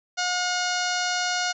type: harmonic tone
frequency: 720 Hz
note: F#5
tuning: 47 cents flat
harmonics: 1 / 2 / 3 / 4 / 5 / 6 / 7 / 8 / 9 / 10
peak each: -29 / -28 / -35 / -34 / -37 / -32 / -35 / -33 / -39 / -40 dBFS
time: 0.17-1.53 s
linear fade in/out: 20 ms
effects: none

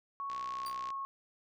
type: tone with pitch glide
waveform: sine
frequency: 1108.7 to 1093.4 Hz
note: C#6 to C#6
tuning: 0 to -24 cents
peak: -36 dBFS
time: 0.2-1.05 s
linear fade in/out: 0 ms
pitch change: -24 cents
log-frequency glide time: 0.34-0.7 s
type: click train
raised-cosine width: 0.2 ms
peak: -31 dBFS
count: 39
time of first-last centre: 0.3-0.904 s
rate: 62.9 Hz
type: tone with exponential decay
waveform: sawtooth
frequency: 4680 Hz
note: D8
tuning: 7 cents flat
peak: -37 dBFS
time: 0.66-0.78 s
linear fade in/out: 2 ms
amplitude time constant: 24 ms
effects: none

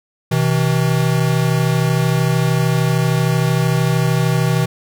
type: tone pair together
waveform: square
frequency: 127.39 / 160.5 Hz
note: C3 / E3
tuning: -46 / -46 cents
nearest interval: major third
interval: 400 cents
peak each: -17 dBFS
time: 0.31-4.66 s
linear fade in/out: 10 ms
effects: none

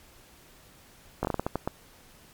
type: slowing click train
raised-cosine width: 1 ms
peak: -13 dBFS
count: 9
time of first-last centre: 1.23-1.676 s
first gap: 18 ms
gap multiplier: 1.31
effects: pink hiss -55 dBFS RMS until 2.33 s + MP3 96 kbps

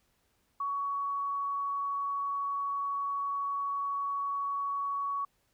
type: tone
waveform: sine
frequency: 1122 Hz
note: C#6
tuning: 21 cents sharp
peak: -30 dBFS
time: 0.6-5.25 s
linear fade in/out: 5 ms
effects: pink hiss -73 dBFS RMS until 5.53 s

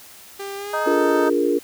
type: tone with pitch glide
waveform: sawtooth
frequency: 396.8 to 442.8 Hz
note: G4 to A4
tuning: +21 to +11 cents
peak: -25 dBFS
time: 0.39-1.29 s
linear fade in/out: 10 ms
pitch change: +190 cents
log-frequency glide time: 0.56-1.01 s
type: harmonic tone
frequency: 311.1 Hz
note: D#4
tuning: in tune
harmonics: 2 / 3 / 4 / 5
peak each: -24 / -26 / -27 / -28 dBFS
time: 0.73-1.3 s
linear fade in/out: 10 ms
type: chord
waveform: sine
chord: Bb dominant seventh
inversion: first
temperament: equal with one note detuned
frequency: 290 / 349.2 / 415.3 / 466.2 Hz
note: D4 / F4 / Ab4 / Bb4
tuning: -22 / 0 / 0 / 0 cents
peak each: -22 dBFS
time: 0.86-1.59 s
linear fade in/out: 10 ms
effects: white hiss -44 dBFS RMS until 1.63 s

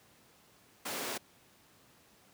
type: high-pass noise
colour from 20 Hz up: pink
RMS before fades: -38 dBFS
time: 0.85-1.18 s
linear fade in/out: 10 ms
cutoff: 270 Hz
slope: 12 dB/octave
effects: pink hiss -63 dBFS RMS until 2.33 s + high-pass 100 Hz 12 dB/octave

